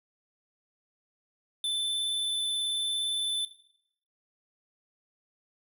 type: tone with vibrato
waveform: square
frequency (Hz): 3520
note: A7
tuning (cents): 0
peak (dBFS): -28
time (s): 1.64-3.45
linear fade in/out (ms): 2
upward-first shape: triangle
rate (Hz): 19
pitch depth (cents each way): 18
effects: noise-tail reverb RT60 0.7 s tail -17 dB re dry